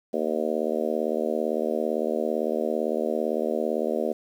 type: harmonic tone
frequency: 77.78 Hz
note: D#2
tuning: in tune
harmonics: 3 / 4 / 5 / 6 / 7 / 8 / 9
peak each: -31 / -34 / -30 / -30 / -30 / -31 / -38 dBFS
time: 0.13-4.13 s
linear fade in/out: 10 ms
effects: 9-bit